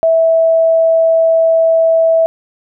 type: tone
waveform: sine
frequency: 654 Hz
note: E5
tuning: 14 cents flat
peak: -7 dBFS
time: 0.03-2.26 s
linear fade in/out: 0 ms
effects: none